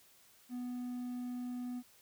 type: tone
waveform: triangle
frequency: 246.9 Hz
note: B3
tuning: in tune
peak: -36 dBFS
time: 0.49-1.83 s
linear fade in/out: 50 ms
effects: white hiss -64 dBFS RMS until 2.01 s